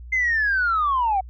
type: linear sweep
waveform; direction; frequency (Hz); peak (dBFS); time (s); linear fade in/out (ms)
sine; down; 2093 to 738; -17; 0.12-1.21; 10
effects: tanh soft clip ceiling -14 dBFS + added 60 Hz sine -36 dBFS peak until 1.29 s